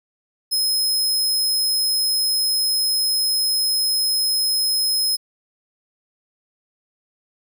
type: tone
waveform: sawtooth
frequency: 5130 Hz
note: E8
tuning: 48 cents flat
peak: -15 dBFS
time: 0.51-5.17 s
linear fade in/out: 20 ms
effects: none